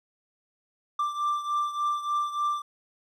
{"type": "beating tone pair", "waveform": "triangle", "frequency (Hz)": [1179, 1182.4], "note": ["D6", "D6"], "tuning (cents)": [6, 11], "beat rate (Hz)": 3.4, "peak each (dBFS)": [-25, -30], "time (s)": [0.99, 2.62], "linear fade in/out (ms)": 5, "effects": []}